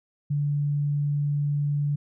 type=tone; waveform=sine; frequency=145.1 Hz; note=D3; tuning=21 cents flat; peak=-22 dBFS; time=0.3-1.96 s; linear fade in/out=10 ms; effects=none